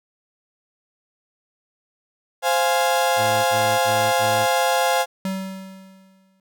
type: chord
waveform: 35% pulse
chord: F minor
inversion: second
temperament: equal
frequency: 523.3 / 698.5 / 830.6 Hz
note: C5 / F5 / Ab5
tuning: 0 / 0 / 0 cents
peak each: -20 dBFS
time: 2.42-5.06 s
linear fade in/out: 50 ms
type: tone bursts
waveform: sawtooth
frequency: 109.7 Hz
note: A2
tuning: 5 cents flat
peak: -24 dBFS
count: 4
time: 3.16-4.473 s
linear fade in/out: 50 ms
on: 290 ms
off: 51 ms
type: tone with exponential decay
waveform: square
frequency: 190.8 Hz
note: G3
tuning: 47 cents flat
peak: -22 dBFS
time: 5.25-6.4 s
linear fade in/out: 2 ms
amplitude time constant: 250 ms
effects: none